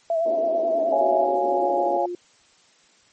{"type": "tone with vibrato", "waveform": "sine", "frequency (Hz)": 659.3, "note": "E5", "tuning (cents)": 0, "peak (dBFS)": -19, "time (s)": [0.1, 1.24], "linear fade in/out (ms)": 2, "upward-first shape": "sine", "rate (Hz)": 9.3, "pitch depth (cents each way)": 43}
{"type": "band-pass noise", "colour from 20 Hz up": "pink", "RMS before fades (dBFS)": -32, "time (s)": [0.25, 1.98], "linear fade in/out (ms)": 10, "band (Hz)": [260, 740], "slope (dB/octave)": 48}
{"type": "chord", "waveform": "sine", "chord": "Db major", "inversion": "none", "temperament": "equal", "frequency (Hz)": [554.4, 698.5, 830.6], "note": ["Db5", "F5", "Ab5"], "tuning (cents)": [0, 0, 0], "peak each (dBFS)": [-24, -24, -24], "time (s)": [0.92, 2.06], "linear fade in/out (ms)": 5}
{"type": "tone with pitch glide", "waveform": "sine", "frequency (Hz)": [371.7, 353.1], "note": ["F#4", "F4"], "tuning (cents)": [8, 19], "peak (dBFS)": -27, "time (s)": [1.01, 2.15], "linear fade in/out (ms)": 2, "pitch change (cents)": -89, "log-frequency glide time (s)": [1.45, 1.87]}
{"effects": ["white hiss -57 dBFS RMS until 3.12 s", "MP3 32 kbps"]}